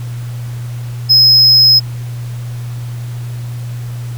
triangle tone, 5120 Hz, D#8, 49 cents sharp, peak -3 dBFS, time 1.09-1.8 s, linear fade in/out 20 ms, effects added 120 Hz sine -20 dBFS peak until 4.17 s + pink hiss -38 dBFS RMS until 4.17 s

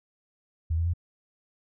sine tone with pitch steps, 80.7 / 83.45 / 86.29 Hz, E2 / E2 / F2, -36 / +22 / -20 cents, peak -23 dBFS, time 0.7-0.937 s, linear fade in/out 10 ms, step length 79 ms, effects none

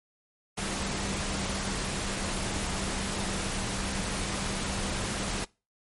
sine tone in noise, 196 Hz, G3, in tune, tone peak -38 dBFS, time 0.57-5.45 s, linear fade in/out 10 ms, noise pink, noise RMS -32 dBFS, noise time 0.57-5.45 s, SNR -9 dB, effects noise-tail reverb RT60 0.3 s tail -24 dB re dry + MP3 48 kbps

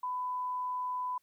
sine tone, 1000 Hz, B5, 21 cents sharp, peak -32 dBFS, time 0.03-1.18 s, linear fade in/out 5 ms, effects white hiss -75 dBFS RMS until 1.22 s

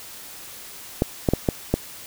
clicks, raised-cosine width 2 ms, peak -4 dBFS, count 5, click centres 1.021 / 1.288 / 1.336 / 1.488 / 1.74 s, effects white hiss -40 dBFS RMS until 2.06 s

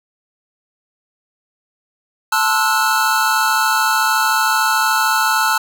square chord, F# half-diminished seventh, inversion first, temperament equal with one note detuned, 880 / 1046.5 / 1318.5 / 1452 Hz, A5 / C6 / E6 / F#6, 0 / 0 / 0 / -33 cents, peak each -19 / -25 / -19 / -19 dBFS, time 2.32-5.58 s, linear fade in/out 5 ms, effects none

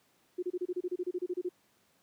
sine tone bursts, 359.4 Hz, F4, 50 cents sharp, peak -30 dBFS, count 15, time 0.38-1.491 s, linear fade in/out 10 ms, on 47 ms, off 29 ms, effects pink hiss -69 dBFS RMS until 2.02 s + high-pass 150 Hz 12 dB/octave

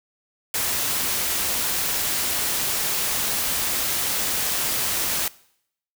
white noise, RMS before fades -24 dBFS, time 0.54-5.28 s, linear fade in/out 2 ms, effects noise-tail reverb RT60 0.7 s tail -21 dB re dry

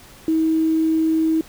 sine tone with quantisation, 320 Hz, D#4, 49 cents sharp, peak -15 dBFS, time 0.28-1.41 s, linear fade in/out 2 ms, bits 7, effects pink hiss -45 dBFS RMS until 1.48 s

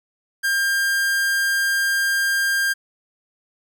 45% pulse tone, 1600 Hz, G6, 35 cents sharp, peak -18 dBFS, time 0.43-2.74 s, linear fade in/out 20 ms, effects none

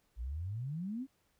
sine exponential sweep, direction up, 53.8 to 279.5 Hz, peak -36 dBFS, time 0.16-1.07 s, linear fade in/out 50 ms, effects pink hiss -75 dBFS RMS until 1.39 s

